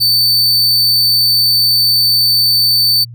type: tone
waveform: 45% pulse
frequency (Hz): 4544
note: C#8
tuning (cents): +42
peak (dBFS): -8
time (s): 0-3.05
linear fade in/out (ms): 20
effects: added 118 Hz sine -29 dBFS peak until 3.14 s